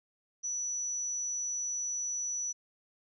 sine tone, 5920 Hz, F#8, in tune, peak -32 dBFS, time 0.43-2.53 s, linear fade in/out 20 ms, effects none

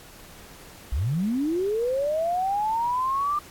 sine linear sweep, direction up, 51 to 1200 Hz, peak -22 dBFS, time 0.92-3.39 s, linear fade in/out 5 ms, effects pink hiss -47 dBFS RMS until 3.5 s + AAC 64 kbps

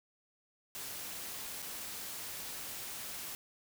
white noise with dropouts, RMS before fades -43 dBFS, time 0.75-3.35 s, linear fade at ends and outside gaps 0 ms, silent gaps 1.62-1.625 s, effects none

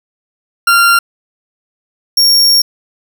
40% pulse tone pair in turn, 1385 / 5540 Hz, F6 / F8, -15 / -15 cents, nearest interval 2 octaves, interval 2400 cents, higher second, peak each -5 dBFS, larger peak neither, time 0.67-0.99 / 2.17-2.62 s, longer second, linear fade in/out 5 ms, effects none

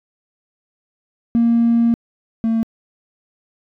triangle tone pair in turn, 233.1 / 225.9 Hz, A#3 / A3, 0 / +46 cents, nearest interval minor second, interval 54 cents, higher first, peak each -8 / -12 dBFS, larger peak first, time 1.35-1.94 / 2.44-2.63 s, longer first, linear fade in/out 0 ms, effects tanh soft clip ceiling -8 dBFS

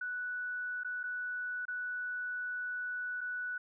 sine tone with dropouts, 1480 Hz, F#6, in tune, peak -35 dBFS, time 0.01-3.58 s, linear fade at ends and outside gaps 5 ms, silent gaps 0.835-0.846 / 1.032-1.037 / 1.654-1.681 / 3.209-3.212 s, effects none

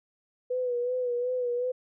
sine tone with vibrato, 493.9 Hz, B4, in tune, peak -26 dBFS, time 0.5-1.72 s, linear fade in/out 10 ms, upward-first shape sine, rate 2.7 Hz, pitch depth 46 cents each way, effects none

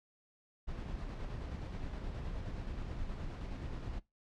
brown noise with tremolo, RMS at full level -40 dBFS, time 0.67-4 s, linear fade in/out 20 ms, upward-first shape square, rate 9.5 Hz, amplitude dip 25%, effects noise-tail reverb RT60 0.2 s tail -21 dB re dry + low-pass 5000 Hz 12 dB/octave

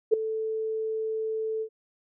sine tone with ADSR envelope, 440 Hz, A4, in tune, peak -13 dBFS, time 0.11-1.69 s, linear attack 26 ms, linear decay 5 ms, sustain -14 dB, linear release 75 ms, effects none

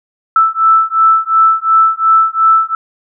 sine beating tone pair, 1318.5 / 1321.3 Hz, E6 / E6, 0 / +4 cents, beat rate 2.8 Hz, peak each -10 dBFS, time 0.36-2.75 s, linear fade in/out 2 ms, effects none

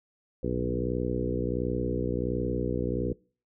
harmonic tone with a mistuned harmonic, 61.4 Hz, B1, 9 cents flat, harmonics 1 / 2 / 3 / 4 / 5 / 6 / 7 / 8, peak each -35 / -35 / -35 / -35 / -35 / -35 / -35 / -35 dBFS, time 0.43-3.13 s, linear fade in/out 5 ms, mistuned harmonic 2, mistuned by -24 cents, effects noise-tail reverb RT60 0.4 s tail -24 dB re dry

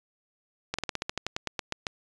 slowing click train, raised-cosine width 0.2 ms, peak -12 dBFS, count 14, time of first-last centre 0.74-1.868 s, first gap 46 ms, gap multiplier 1.1, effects resampled to 22050 Hz

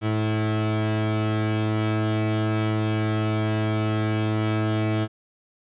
35% pulse tone pair together, 108.46 / 325 Hz, A2 / E4, -24 / -24 cents, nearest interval octave + perfect fifth, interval 1900 cents, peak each -21 / -25 dBFS, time 0.01-5.08 s, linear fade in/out 50 ms, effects resampled to 8000 Hz

